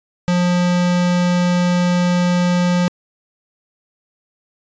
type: tone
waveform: square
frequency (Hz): 177.4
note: F3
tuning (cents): +27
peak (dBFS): -14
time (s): 0.28-2.88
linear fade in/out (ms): 0
effects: resampled to 16000 Hz